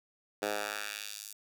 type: tone with high-pass filter sweep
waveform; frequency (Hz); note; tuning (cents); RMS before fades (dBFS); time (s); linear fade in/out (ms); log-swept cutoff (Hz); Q
10% pulse; 103.83; G#2; 0; -38; 0.42-1.33; 5; 440 to 7500; 1
effects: none